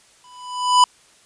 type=tone with exponential growth; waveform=square; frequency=994 Hz; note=B5; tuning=11 cents sharp; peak=-8 dBFS; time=0.24-0.84 s; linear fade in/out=2 ms; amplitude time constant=130 ms; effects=white hiss -53 dBFS RMS until 1.25 s + resampled to 22050 Hz